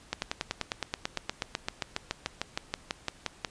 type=slowing click train; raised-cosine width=0.2 ms; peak=-12 dBFS; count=26; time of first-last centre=0.13-3.448 s; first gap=91 ms; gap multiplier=1.03; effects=pink hiss -55 dBFS RMS until 3.5 s + resampled to 22050 Hz